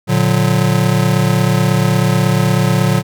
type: chord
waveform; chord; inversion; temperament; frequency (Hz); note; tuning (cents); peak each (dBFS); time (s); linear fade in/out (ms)
square; Bb augmented; none; just; 116.54 / 145.68 / 182.1; Bb2 / D3 / F#3; 0 / -14 / -27; -16; 0.07-3.03; 50
effects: none